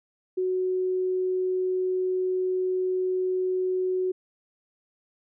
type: tone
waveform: sine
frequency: 370 Hz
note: F#4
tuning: in tune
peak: -23 dBFS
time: 0.37-4.12 s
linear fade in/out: 10 ms
effects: none